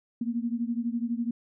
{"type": "beating tone pair", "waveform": "sine", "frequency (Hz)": [231, 243], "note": ["A#3", "B3"], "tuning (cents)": [-16, -28], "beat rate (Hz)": 12, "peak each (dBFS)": [-29, -31], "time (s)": [0.21, 1.31], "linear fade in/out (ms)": 5, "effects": []}